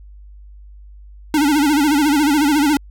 square tone with vibrato, 293.7 Hz, D4, in tune, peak -13 dBFS, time 1.34-2.77 s, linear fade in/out 2 ms, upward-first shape sine, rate 14 Hz, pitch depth 110 cents each way, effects added 50 Hz sine -37 dBFS peak until 2.9 s

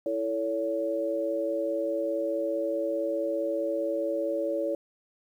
sine chord, A major, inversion second, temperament equal with one note detuned, 329.6 / 440 / 564.7 Hz, E4 / A4 / C#5, 0 / 0 / +32 cents, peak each -32 / -34 / -28 dBFS, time 0.06-4.75 s, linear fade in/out 2 ms, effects 10-bit

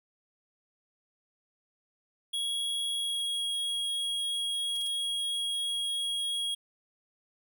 square tone with pitch glide, 3322 to 3299 Hz, G#7 to G#7, 0 to -12 cents, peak -30 dBFS, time 2.33-6.55 s, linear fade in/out 10 ms, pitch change -12 cents, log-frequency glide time 2.94-3.32 s
blue noise bursts, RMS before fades -47 dBFS, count 3, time 4.75-4.878 s, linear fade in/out 5 ms, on 22 ms, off 31 ms
effects none

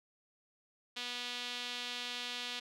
sawtooth tone with band-pass filter, 244.5 Hz, B3, 17 cents flat, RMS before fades -41 dBFS, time 0.96-2.6 s, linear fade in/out 10 ms, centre 3500 Hz, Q 2.3, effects none

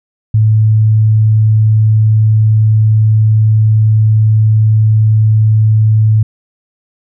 sine tone, 108.8 Hz, A2, 19 cents flat, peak -5 dBFS, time 0.34-6.23 s, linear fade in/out 5 ms, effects none

